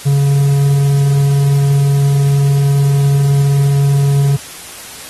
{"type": "tone", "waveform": "triangle", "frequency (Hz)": 140.2, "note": "C#3", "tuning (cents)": 20, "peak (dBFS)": -6, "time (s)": [0.05, 4.37], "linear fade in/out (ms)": 20, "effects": ["white hiss -31 dBFS RMS until 5.09 s", "AAC 32 kbps"]}